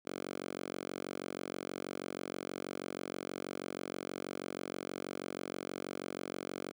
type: tone with high-pass filter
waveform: 5% pulse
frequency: 46.25 Hz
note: F#1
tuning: in tune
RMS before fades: -42 dBFS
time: 0.05-6.72 s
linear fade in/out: 20 ms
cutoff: 280 Hz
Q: 1.1
effects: none